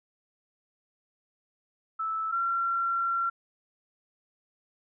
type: tone pair in turn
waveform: sine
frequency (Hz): 1313 / 1366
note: E6 / F6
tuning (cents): -7 / -39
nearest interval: minor second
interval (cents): 68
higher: second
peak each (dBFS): -28 / -25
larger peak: second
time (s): 1.99-2.32 / 2.32-3.3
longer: second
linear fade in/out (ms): 10
effects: none